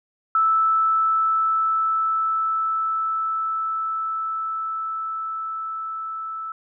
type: tone with level ramp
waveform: sine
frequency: 1315 Hz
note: E6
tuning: 5 cents flat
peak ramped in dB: -15 to -28 dBFS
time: 0.35-6.52 s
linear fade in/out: 2 ms
effects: none